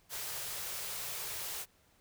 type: band-stop noise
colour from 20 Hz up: white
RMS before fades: -40 dBFS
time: 0.09-1.66 s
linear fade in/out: 50 ms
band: 170 to 360 Hz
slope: 48 dB/octave
effects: pink hiss -68 dBFS RMS until 2 s